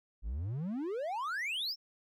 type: exponential sweep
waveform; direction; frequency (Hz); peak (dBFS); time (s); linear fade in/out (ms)
triangle; up; 47 to 5588; -32; 0.22-1.76; 50
effects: none